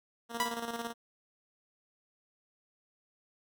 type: tone with tremolo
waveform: 10% pulse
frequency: 233.1 Hz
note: A#3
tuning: in tune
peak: -26 dBFS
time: 0.29-0.94 s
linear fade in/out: 50 ms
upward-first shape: square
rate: 18 Hz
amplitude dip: 55%
type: tone with exponential decay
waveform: sawtooth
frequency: 985 Hz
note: B5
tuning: 5 cents flat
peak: -22 dBFS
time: 0.4-0.67 s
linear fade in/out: 0 ms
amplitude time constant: 58 ms
effects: none